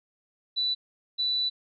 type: tone pair in turn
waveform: sine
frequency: 3969 / 3969 Hz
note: B7 / B7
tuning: +8 / +8 cents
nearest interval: unison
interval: 0 cents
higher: neither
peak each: -24 / -24 dBFS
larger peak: neither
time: 0.56-0.75 / 1.18-1.5 s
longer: second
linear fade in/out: 20 ms
effects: none